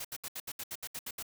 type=noise bursts; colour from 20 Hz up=white; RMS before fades=-40 dBFS; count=11; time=0-1.227 s; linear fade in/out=5 ms; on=47 ms; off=71 ms; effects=none